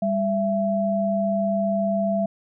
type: tone pair together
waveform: sine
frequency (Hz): 198.8 / 668.7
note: G3 / E5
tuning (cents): +25 / +25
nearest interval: octave + major sixth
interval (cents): 2100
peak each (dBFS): -23 / -22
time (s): 0.02-2.26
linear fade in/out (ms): 5
effects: none